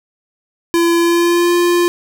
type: tone with pitch glide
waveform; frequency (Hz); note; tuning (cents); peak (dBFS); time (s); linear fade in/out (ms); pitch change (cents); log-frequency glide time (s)
square; 339.2 to 348.9; E4 to F4; +50 to -2; -11; 0.74-1.88; 0; +48; 0.98-1.55
effects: none